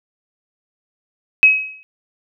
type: tone with exponential decay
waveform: sine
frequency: 2552 Hz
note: D#7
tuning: 43 cents sharp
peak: -3 dBFS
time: 1.43-1.83 s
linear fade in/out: 0 ms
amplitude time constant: 85 ms
effects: none